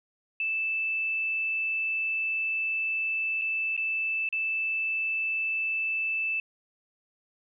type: tone with dropouts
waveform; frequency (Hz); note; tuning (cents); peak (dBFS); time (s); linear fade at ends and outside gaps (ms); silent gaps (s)
sine; 2637; E7; 0; -26; 0.4-6.4; 2; 3.414-3.418 / 3.766-3.776 / 4.289-4.326
effects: none